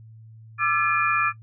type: tone cluster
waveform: sine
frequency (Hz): 1185 / 1341 / 1719 / 2412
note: D6 / E6 / A6 / D7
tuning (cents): +15 / +29 / -41 / +46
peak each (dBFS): -24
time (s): 0.58-1.33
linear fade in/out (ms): 50
effects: noise-tail reverb RT60 0.1 s tail -18 dB re dry + added 111 Hz sine -43 dBFS peak until 1.42 s